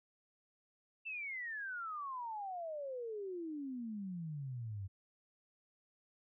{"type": "exponential sweep", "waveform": "sine", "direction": "down", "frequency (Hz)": [2700, 93.3], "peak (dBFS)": -40, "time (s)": [1.05, 4.88], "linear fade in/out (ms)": 20, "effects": []}